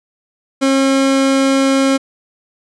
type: tone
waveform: 30% pulse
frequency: 270.2 Hz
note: C#4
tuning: 44 cents flat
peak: -8 dBFS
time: 0.61-1.98 s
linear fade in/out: 20 ms
effects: resampled to 22050 Hz